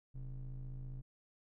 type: ring-modulated tone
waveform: triangle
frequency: 77.78 Hz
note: D#2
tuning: in tune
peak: -37 dBFS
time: 0.14-1.02 s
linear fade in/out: 20 ms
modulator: 50.2 Hz
effects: none